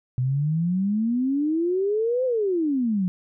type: exponential two-way sweep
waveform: sine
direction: up then down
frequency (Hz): 123.47 to 523.3 to 175.9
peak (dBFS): -20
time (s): 0.18-3.08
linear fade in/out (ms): 0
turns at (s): 2.25
effects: none